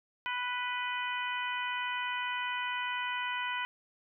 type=harmonic tone with a mistuned harmonic; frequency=493.9 Hz; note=B4; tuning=in tune; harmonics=2 / 3 / 4 / 5 / 6; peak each=-36 / -38 / -39 / -40 / -41 dBFS; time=0.26-3.65 s; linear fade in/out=0 ms; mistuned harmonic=6; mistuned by=+27 cents; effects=none